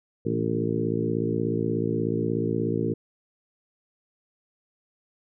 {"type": "harmonic tone with a mistuned harmonic", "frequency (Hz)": 56.6, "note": "A1", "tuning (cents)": 50, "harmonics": [2, 3, 4, 5, 6, 7, 8], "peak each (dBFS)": [-31, -31, -31, -31, -31, -31, -31], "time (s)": [0.25, 2.94], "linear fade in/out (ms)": 10, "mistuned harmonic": 3, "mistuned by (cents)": -45, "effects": []}